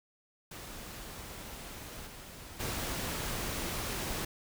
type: noise with level steps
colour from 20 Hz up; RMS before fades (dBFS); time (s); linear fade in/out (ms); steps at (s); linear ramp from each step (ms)
pink; -45 / -48 / -36; 0.51-4.25; 5; 2.06 / 2.59; 20
effects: none